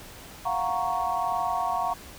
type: chord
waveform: sine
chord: Gb major seventh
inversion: third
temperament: equal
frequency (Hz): 698.5 / 740 / 932.3 / 1108.7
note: F5 / Gb5 / Bb5 / Db6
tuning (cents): 0 / 0 / 0 / 0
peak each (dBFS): -30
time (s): 0.45-1.94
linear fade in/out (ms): 10
effects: pink hiss -45 dBFS RMS until 2.18 s